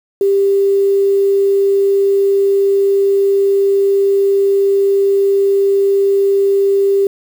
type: tone with quantisation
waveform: sine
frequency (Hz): 395.5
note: G4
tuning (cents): +15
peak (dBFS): -9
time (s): 0.21-7.07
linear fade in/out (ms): 2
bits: 6
effects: none